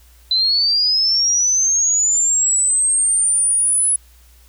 sine linear sweep, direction up, 3994 to 10250 Hz, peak -13 dBFS, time 0.31-3.96 s, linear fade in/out 2 ms, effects added 60 Hz sine -46 dBFS peak until 4.48 s + white hiss -53 dBFS RMS until 4.48 s

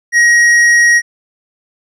triangle tone with hard clipping, 1891 Hz, A#6, 24 cents sharp, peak -7 dBFS, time 0.12-1.02 s, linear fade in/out 50 ms, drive 11 dB, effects none

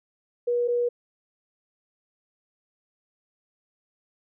sine tone pair in turn, 482.1 / 482.1 Hz, B4 / B4, -42 / -42 cents, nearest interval unison, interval 0 cents, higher neither, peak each -21 dBFS, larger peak neither, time 0.47-0.68 / 0.68-0.89 s, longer neither, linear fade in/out 10 ms, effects none

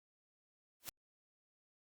white noise with exponential growth, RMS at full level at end -40 dBFS, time 0.8-0.89 s, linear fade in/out 0 ms, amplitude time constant 18 ms, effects Opus 48 kbps

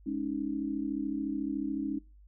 sine chord, Ab suspended fourth, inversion none, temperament equal, 207.7 / 277.2 / 311.1 Hz, Ab3 / Db4 / Eb4, 0 / 0 / 0 cents, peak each -38 / -33 / -35 dBFS, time 0.06-1.99 s, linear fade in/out 10 ms, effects noise-tail reverb RT60 0.3 s tail -23 dB re dry + added 50 Hz sine -53 dBFS peak until 2.27 s

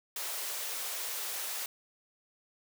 white high-pass noise, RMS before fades -37 dBFS, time 0.16-1.66 s, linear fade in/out 2 ms, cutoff 420 Hz, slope 24 dB/octave, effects none

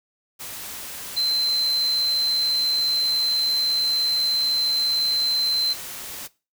sine tone in noise, 4087 Hz, C8, 41 cents flat, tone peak -19 dBFS, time 1.16-5.74 s, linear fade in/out 20 ms, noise white, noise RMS -35 dBFS, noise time 0.39-6.28 s, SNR +13 dB, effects noise-tail reverb RT60 0.3 s tail -20 dB re dry

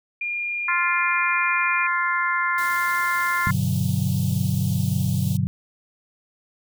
sine tone, 2411 Hz, D7, 45 cents sharp, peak -24 dBFS, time 0.21-1.87 s, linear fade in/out 5 ms
harmonic tone, 349.2 Hz, F4, in tune, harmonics 3 / 4 / 5 / 6, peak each -24 / -25 / -26 / -27 dBFS, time 0.68-3.51 s, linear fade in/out 5 ms
white band-stop noise, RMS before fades -37 dBFS, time 2.58-5.37 s, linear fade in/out 2 ms, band 870 to 2800 Hz, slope 48 dB/octave
sine chord, G major seventh, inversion none, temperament equal, 98 / 123.47 / 146.83 / 185 Hz, G2 / B2 / D3 / F#3, 0 / 0 / 0 / 0 cents, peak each -25 dBFS, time 3.47-5.47 s, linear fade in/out 0 ms
effects none

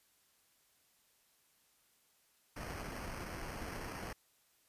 pink noise with sample-and-hold, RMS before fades -44 dBFS, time 2.56-4.13 s, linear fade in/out 5 ms, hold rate 3675 Hz, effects white hiss -72 dBFS RMS until 4.68 s + resampled to 32000 Hz

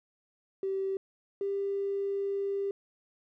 triangle tone pair in turn, 386.5 / 396.9 Hz, G4 / G4, -24 / +22 cents, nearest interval unison, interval 46 cents, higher second, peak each -25 dBFS, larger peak neither, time 0.63-0.97 / 1.41-2.71 s, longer second, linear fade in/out 2 ms, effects tanh soft clip ceiling -27 dBFS

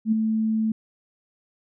sine tone with ADSR envelope, 220 Hz, A3, in tune, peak -15 dBFS, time 0.05-0.72 s, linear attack 71 ms, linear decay 10 ms, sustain -5 dB, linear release 4 ms, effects none

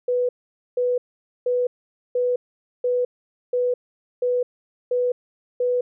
sine tone bursts, 493.9 Hz, B4, in tune, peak -18 dBFS, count 9, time 0.08-5.81 s, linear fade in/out 5 ms, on 210 ms, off 480 ms, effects none

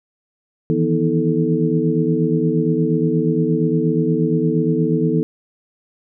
sine tone cluster, 157.7 / 166.2 / 245.1 / 320.9 / 437.7 Hz, D#3 / E3 / B3 / E4 / A4, +24 / +15 / -13 / -46 / -9 cents, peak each -21 dBFS, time 0.7-5.23 s, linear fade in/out 0 ms, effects none

